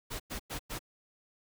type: noise bursts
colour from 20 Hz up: pink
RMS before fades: -38 dBFS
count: 4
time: 0.1-0.792 s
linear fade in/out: 20 ms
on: 98 ms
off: 100 ms
effects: none